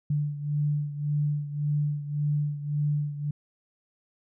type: beating tone pair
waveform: sine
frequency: 146.83 / 148.63 Hz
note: D3 / D3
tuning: 0 / +21 cents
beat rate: 1.8 Hz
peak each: -26 / -31 dBFS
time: 0.1-3.31 s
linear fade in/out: 5 ms
effects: none